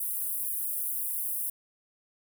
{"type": "high-pass noise", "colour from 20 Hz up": "pink", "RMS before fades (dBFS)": -32, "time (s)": [0, 1.5], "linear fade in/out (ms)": 5, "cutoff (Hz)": 9900, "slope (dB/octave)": 48, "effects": []}